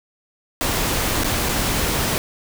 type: noise with dropouts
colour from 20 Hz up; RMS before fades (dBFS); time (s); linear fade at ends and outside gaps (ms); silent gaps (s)
pink; -21; 0.61-2.18; 0; 1.235-1.244 / 1.488-1.492
effects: none